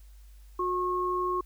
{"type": "tone pair together", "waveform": "sine", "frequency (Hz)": [362.3, 1087.4], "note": ["F#4", "C#6"], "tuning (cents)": [-36, -34], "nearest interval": "octave + perfect fifth", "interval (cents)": 1902, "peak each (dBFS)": [-30, -28], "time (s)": [0.59, 1.41], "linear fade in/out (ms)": 5, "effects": ["added 50 Hz sine -48 dBFS peak until 1.45 s", "white hiss -65 dBFS RMS until 1.45 s"]}